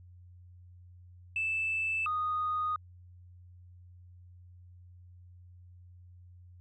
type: tone pair in turn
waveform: sine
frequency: 2637 / 1238.4 Hz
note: E7 / D#6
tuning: 0 / -9 cents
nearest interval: octave + minor second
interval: 1309 cents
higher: first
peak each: -28 dBFS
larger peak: neither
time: 1.36-2.06 / 2.06-2.76 s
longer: neither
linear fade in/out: 2 ms
effects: tanh soft clip ceiling -24 dBFS + added 89 Hz sine -51 dBFS peak until 6.6 s